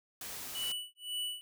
white noise, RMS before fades -43 dBFS, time 0.21-0.72 s, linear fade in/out 2 ms
square tone with tremolo, 2960 Hz, F#7, in tune, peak -34 dBFS, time 0.55-1.41 s, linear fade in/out 0 ms, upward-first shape sine, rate 1.9 Hz, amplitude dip 100%
effects none

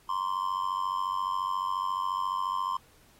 triangle tone with amplitude modulation, 1045 Hz, C6, 2 cents flat, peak -22 dBFS, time 0.09-2.77 s, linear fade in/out 5 ms, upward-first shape sine, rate 94.3 Hz, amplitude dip 90%, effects pink hiss -61 dBFS RMS until 3.19 s + AAC 48 kbps

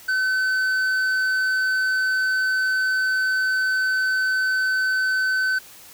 sine tone with tanh clipping, 1522 Hz, F#6, 48 cents sharp, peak -20 dBFS, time 0.08-5.59 s, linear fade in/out 10 ms, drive 7 dB, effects white hiss -45 dBFS RMS until 5.93 s

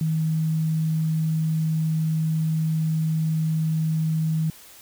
sine tone, 158.8 Hz, D#3, 36 cents sharp, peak -20 dBFS, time 0.01-4.5 s, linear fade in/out 2 ms, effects white hiss -47 dBFS RMS until 4.81 s

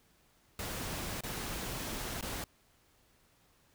pink noise with dropouts, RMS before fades -39 dBFS, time 0.59-2.44 s, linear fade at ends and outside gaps 2 ms, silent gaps 1.208-1.235 / 2.211-2.225 s, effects pink hiss -68 dBFS RMS until 3.74 s

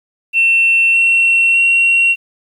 sine tone with pitch steps, 2700 / 2719 / 2738 Hz, E7 / F7 / F7, +41 / -47 / -35 cents, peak -7 dBFS, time 0.33-2.16 s, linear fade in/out 50 ms, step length 610 ms, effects tanh soft clip ceiling -5 dBFS + 8-bit

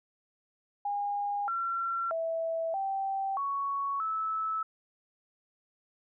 sine tone with pitch steps, 814 / 1361 / 656 / 779 / 1114 / 1306 Hz, G#5 / F6 / E5 / G5 / C#6 / E6, -35 / -45 / -9 / -11 / +8 / -17 cents, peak -29 dBFS, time 0.85-4.63 s, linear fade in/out 5 ms, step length 630 ms, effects none

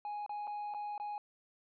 triangle tone with dropouts, 830.6 Hz, G#5, in tune, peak -35 dBFS, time 0.05-1.18 s, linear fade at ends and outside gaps 1 ms, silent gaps 0.263-0.294 / 0.471-0.476 / 0.739-0.746 / 0.979-0.999 s, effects tanh soft clip ceiling -31 dBFS + resampled to 11025 Hz

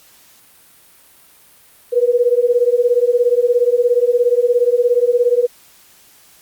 sine beating tone pair, 476.7 / 493.7 Hz, A#4 / B4, +39 / -1 cents, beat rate 17 Hz, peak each -14 dBFS, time 1.92-5.47 s, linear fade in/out 20 ms, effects white hiss -48 dBFS RMS until 6.41 s + Opus 48 kbps

